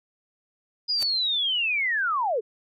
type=linear sweep; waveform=sine; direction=down; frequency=4982 to 392 Hz; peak=-22 dBFS; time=0.88-2.41 s; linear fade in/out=20 ms
type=noise with exponential growth; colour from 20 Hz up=white; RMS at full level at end=-29 dBFS; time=0.95-1.03 s; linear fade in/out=0 ms; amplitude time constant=16 ms
effects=resampled to 32000 Hz